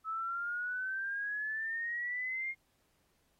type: exponential sweep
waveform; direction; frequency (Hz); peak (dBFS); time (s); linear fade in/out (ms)
sine; up; 1295 to 2140; -34; 0.04-2.55; 50
effects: pink hiss -75 dBFS RMS until 3.39 s + AAC 48 kbps